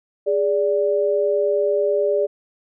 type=tone pair together; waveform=sine; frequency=412 / 582.7 Hz; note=G#4 / D5; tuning=-14 / -14 cents; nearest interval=tritone; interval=600 cents; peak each=-19 dBFS; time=0.26-2.27 s; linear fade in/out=20 ms; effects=none